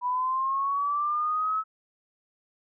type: linear sweep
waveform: sine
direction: up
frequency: 979 to 1300 Hz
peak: -24 dBFS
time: 0.01-1.64 s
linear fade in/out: 50 ms
effects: none